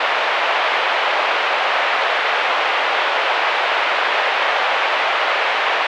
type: band-pass noise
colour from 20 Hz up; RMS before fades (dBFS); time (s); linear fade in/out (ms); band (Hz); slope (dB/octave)
pink; -18; 0-5.87; 5; 580 to 3100; 24
effects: none